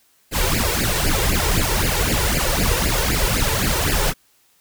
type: noise with flanger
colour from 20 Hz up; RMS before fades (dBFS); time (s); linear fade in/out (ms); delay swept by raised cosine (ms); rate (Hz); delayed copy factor
pink; -19; 0.31-4.14; 50; 0.41 to 2.21; 3.9; +0.95
effects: white hiss -59 dBFS RMS until 4.6 s